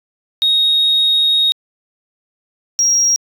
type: tone pair in turn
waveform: sine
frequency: 3749 / 5632 Hz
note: A#7 / F8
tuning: +9 / +14 cents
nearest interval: perfect fifth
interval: 705 cents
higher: second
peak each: -9 dBFS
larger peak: neither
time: 0.42-1.52 / 2.79-3.16 s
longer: first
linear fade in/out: 0 ms
effects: tanh soft clip ceiling -7 dBFS